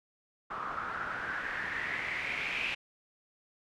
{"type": "noise with low-pass filter sweep", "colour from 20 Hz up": "white", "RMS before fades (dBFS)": -36, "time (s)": [0.5, 2.75], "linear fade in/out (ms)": 10, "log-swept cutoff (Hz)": [1200, 2600], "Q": 5.9, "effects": []}